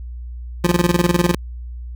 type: tone with tremolo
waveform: 25% pulse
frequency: 174.61 Hz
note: F3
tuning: in tune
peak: -8 dBFS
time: 0.64-1.35 s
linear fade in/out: 5 ms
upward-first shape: square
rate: 20 Hz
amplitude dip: 80%
effects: added 60 Hz sine -28 dBFS peak until 1.95 s